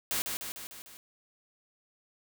white noise with echo, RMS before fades -31 dBFS, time 0.11-0.22 s, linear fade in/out 0 ms, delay 150 ms, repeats 5, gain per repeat -4 dB, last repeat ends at 0.97 s, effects none

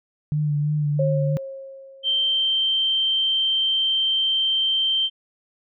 sine tone with vibrato, 148.7 Hz, D3, 22 cents sharp, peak -19 dBFS, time 0.32-1.37 s, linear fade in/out 0 ms, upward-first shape sine, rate 3 Hz, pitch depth 28 cents each way
sine tone with exponential decay, 540 Hz, C#5, 45 cents flat, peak -19 dBFS, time 0.99-2.65 s, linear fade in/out 5 ms, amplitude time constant 360 ms
sine tone, 3131 Hz, G7, 3 cents flat, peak -18 dBFS, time 2.03-5.1 s, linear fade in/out 50 ms
effects none

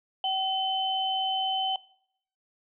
sine tone pair together, 763 / 3052 Hz, G5 / G7, -47 / -47 cents, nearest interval 2 octaves, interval 2400 cents, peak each -28 dBFS, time 0.24-1.76 s, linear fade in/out 2 ms, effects noise-tail reverb RT60 0.7 s tail -21 dB re dry

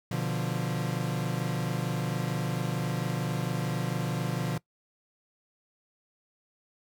40% pulse chord, B diminished, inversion none, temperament equal with one note detuned, 123.47 / 147.85 / 174.61 Hz, B2 / D3 / F3, 0 / +12 / 0 cents, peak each -32 dBFS, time 0.11-4.58 s, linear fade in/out 5 ms, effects noise-tail reverb RT60 0.1 s tail -21 dB re dry

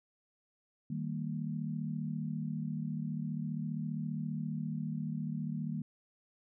sine chord, Eb major, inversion none, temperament equal with one note detuned, 155.56 / 196 / 230.8 Hz, Eb3 / G3 / Bb3, 0 / 0 / -17 cents, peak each -37 / -40 / -39 dBFS, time 0.9-5.82 s, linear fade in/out 5 ms, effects none

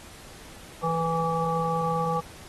harmonic tone, 164.81 Hz, E3, in tune, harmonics 1 / 3 / 5 / 7, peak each -29 / -29 / -29 / -29 dBFS, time 0.82-2.21 s, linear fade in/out 20 ms, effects pink hiss -47 dBFS RMS until 2.48 s + AAC 32 kbps

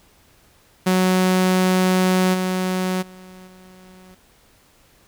sawtooth tone with level steps, 185 Hz, F#3, in tune, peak -11 / -16 / -36 / -40 dBFS, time 0.86-4.15 s, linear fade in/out 10 ms, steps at 2.33 / 3.01 / 3.46 s, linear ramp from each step 20 ms, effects pink hiss -55 dBFS RMS until 5.07 s

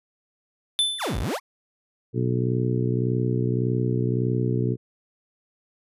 square tone with exponential decay, 3520 Hz, A7, in tune, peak -17 dBFS, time 0.79-1.3 s, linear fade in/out 0 ms, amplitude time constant 110 ms
30% pulse exponential two-way sweep, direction down then up, 2217 to 42.36 to 1241 Hz, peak -22 dBFS, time 0.98-1.4 s, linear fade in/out 50 ms, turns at 1.19 s
harmonic tone, 61.74 Hz, B1, in tune, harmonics 2 / 3 / 4 / 5 / 6 / 7, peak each -23 / -30 / -30 / -32 / -30 / -31 dBFS, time 2.13-4.77 s, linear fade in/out 50 ms
effects resampled to 32000 Hz

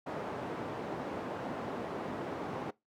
white band-pass noise, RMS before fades -39 dBFS, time 0.06-2.71 s, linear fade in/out 10 ms, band 150 to 690 Hz, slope 12 dB/octave, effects noise-tail reverb RT60 0.2 s tail -22 dB re dry

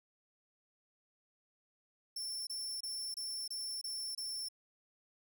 sawtooth tone bursts, 5390 Hz, E8, 38 cents sharp, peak -36 dBFS, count 7, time 2.16-4.486 s, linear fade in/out 5 ms, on 310 ms, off 26 ms, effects none

